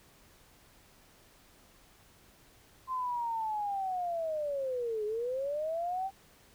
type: linear two-way sweep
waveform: sine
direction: down then up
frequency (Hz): 1046.5 to 415.3 to 786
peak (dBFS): -31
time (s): 2.87-6.11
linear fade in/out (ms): 50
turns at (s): 5.05
effects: pink hiss -61 dBFS RMS until 6.54 s